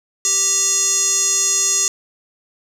square tone with band-pass filter, 392 Hz, G4, in tune, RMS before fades -17 dBFS, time 0.25-1.88 s, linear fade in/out 0 ms, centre 6700 Hz, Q 8, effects 7-bit

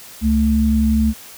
sine tone pair together, 69.33 / 220.1 Hz, C#2 / A3, +1 / +1 cents, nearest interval octave + minor sixth, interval 2000 cents, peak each -17 / -14 dBFS, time 0.21-1.14 s, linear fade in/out 50 ms, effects white hiss -39 dBFS RMS until 1.37 s

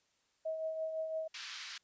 sine tone with tremolo, 638 Hz, D#5, 43 cents sharp, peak -33 dBFS, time 0.45-1.28 s, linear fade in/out 10 ms, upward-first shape triangle, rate 5.9 Hz, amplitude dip 50%
white band-pass noise, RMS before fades -46 dBFS, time 1.34-1.78 s, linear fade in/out 5 ms, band 1300 to 5200 Hz, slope 24 dB/octave
effects white hiss -75 dBFS RMS until 1.83 s + resampled to 16000 Hz

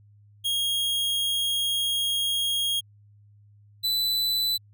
45% pulse tone pair in turn, 3267 / 3992 Hz, G#7 / B7, -29 / +18 cents, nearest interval minor third, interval 347 cents, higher second, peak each -23 dBFS, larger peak neither, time 0.44-2.81 / 3.83-4.58 s, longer first, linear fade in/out 20 ms, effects added 103 Hz sine -52 dBFS peak until 4.73 s

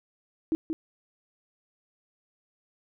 sine tone with echo, 320.6 Hz, E4, 48 cents flat, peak -22 dBFS, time 0.52-0.55 s, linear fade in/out 0 ms, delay 180 ms, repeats 1, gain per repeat -5 dB, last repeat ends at 0.73 s, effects none

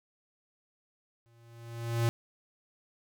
square tone with exponential growth, 116.54 Hz, A#2, in tune, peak -24 dBFS, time 1.26-2.09 s, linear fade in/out 0 ms, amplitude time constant 180 ms, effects none

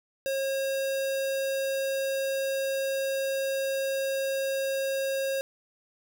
square tone with notch filter, 541 Hz, C#5, 42 cents flat, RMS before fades -29 dBFS, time 0.26-5.41 s, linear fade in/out 0 ms, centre 1200 Hz, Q 1.8, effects none

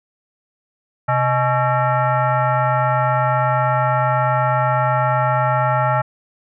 sine tone with frequency modulation, 361.9 Hz, F#4, 38 cents flat, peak -14 dBFS, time 1.08-6.02 s, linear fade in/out 10 ms, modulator 492 Hz, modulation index 2.4, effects none

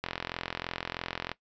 click train, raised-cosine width 0.3 ms, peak -16 dBFS, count 56, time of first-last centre 0.04-1.316 s, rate 43.1 Hz, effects noise-tail reverb RT60 0.1 s tail -18 dB re dry + resampled to 16000 Hz

